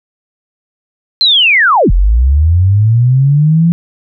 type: linear two-way sweep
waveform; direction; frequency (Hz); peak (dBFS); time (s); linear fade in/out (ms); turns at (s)
sine; down then up; 4186 to 39.97 to 171.9; -5; 1.21-3.72; 0; 1.91
effects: none